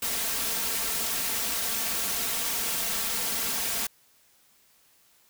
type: noise with comb filter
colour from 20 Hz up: white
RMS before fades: -29 dBFS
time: 0.02-3.87 s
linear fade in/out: 5 ms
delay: 4.4 ms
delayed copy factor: +0.6
effects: white hiss -62 dBFS RMS until 5.29 s